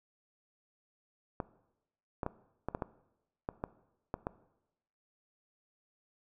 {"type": "clicks", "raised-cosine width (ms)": 1, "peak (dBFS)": -20, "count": 10, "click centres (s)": [1.402, 2.232, 2.264, 2.686, 2.749, 2.822, 3.489, 3.639, 4.141, 4.269], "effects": ["noise-tail reverb RT60 0.9 s tail -18 dB re dry"]}